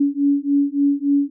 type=beating tone pair; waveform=sine; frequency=281.4 / 284.9 Hz; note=C#4 / C#4; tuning=+26 / +48 cents; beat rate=3.5 Hz; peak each=-18 dBFS; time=0-1.3 s; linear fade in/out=10 ms; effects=none